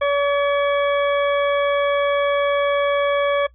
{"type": "harmonic tone with a mistuned harmonic", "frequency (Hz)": 569, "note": "C#5", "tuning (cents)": 45, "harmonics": [1, 2, 3, 4, 6], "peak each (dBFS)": [-17, -23, -27, -29, -33], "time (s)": [0.01, 3.47], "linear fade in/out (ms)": 10, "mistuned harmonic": 6, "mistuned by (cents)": -46, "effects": ["noise-tail reverb RT60 0.1 s tail -20 dB re dry", "added 60 Hz sine -48 dBFS peak until 3.54 s"]}